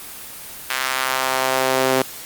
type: tone with high-pass filter sweep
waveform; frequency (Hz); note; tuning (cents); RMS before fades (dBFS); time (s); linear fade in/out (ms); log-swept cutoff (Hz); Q
sawtooth; 131.1; C3; +4; -20; 0.7-2.02; 2; 1600 to 380; 1.2
effects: white hiss -35 dBFS RMS until 2.25 s + Opus 24 kbps